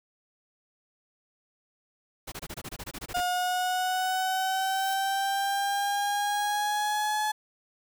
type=noise bursts; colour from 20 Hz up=pink; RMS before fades=-38 dBFS; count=13; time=2.27-3.209 s; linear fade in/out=10 ms; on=51 ms; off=23 ms
type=linear sweep; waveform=35% pulse; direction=up; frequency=714 to 855 Hz; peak=-24 dBFS; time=3.14-7.32 s; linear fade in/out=10 ms
type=noise with exponential growth; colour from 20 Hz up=blue; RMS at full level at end=-39 dBFS; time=4.34-4.94 s; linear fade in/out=5 ms; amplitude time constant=130 ms
effects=none